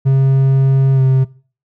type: tone with pitch glide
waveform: triangle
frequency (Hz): 134.7 to 131.93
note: C#3 to C3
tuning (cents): -49 to +15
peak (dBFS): -6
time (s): 0.05-1.25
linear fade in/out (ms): 20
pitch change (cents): -36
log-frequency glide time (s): 0.94-1.01
effects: noise-tail reverb RT60 0.4 s tail -20 dB re dry